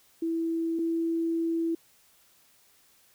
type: tone pair in turn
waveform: sine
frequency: 329.6 / 330.9 Hz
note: E4 / E4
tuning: 0 / +7 cents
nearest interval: unison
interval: 7 cents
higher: second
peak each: -26 / -25 dBFS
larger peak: second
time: 0.22-0.79 / 0.79-1.75 s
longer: second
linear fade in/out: 5 ms
effects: white hiss -62 dBFS RMS until 3.14 s